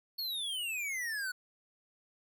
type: exponential sweep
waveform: square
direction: down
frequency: 4435 to 1457 Hz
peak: -35 dBFS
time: 0.18-1.32 s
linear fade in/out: 10 ms
effects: none